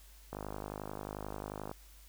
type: click train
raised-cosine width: 1 ms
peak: -26 dBFS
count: 72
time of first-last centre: 0.33-1.714 s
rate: 51.3 Hz
effects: added 50 Hz sine -55 dBFS peak until 2.08 s + white hiss -61 dBFS RMS until 2.08 s